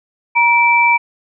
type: tone pair together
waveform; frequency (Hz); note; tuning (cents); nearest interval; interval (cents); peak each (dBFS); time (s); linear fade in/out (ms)
sine; 948 / 2329; A#5 / D7; +29 / -15; octave + major third; 1556; -12 / -11; 0.35-0.98; 20
effects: none